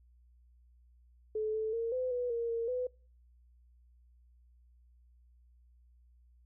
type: tone with pitch steps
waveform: sine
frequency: 432.3 / 437.4 / 459.5 / 509 / 491.5 / 466.6 / 461.4 / 501 Hz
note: A4 / A4 / A#4 / C5 / B4 / A#4 / A#4 / B4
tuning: -31 / -10 / -25 / -48 / -8 / +2 / -18 / +25 cents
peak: -31 dBFS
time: 1.35-2.87 s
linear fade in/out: 5 ms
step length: 190 ms
effects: noise-tail reverb RT60 0.4 s tail -25 dB re dry + added 60 Hz sine -60 dBFS peak until 6.45 s